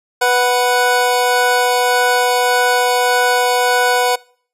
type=tone pair together; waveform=25% pulse; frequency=493.9 / 740 Hz; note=B4 / F#5; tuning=0 / 0 cents; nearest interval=perfect fifth; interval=700 cents; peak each=-11 dBFS; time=0.21-4.16 s; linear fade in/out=10 ms; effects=noise-tail reverb RT60 0.5 s tail -24 dB re dry + resampled to 32000 Hz